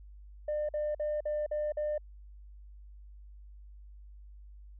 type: tone bursts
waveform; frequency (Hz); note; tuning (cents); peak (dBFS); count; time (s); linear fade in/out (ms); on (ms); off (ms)
sine; 600; D5; +37; -28; 6; 0.48-1.98; 5; 210; 48
effects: tanh soft clip ceiling -27 dBFS + added 50 Hz sine -48 dBFS peak until 4.79 s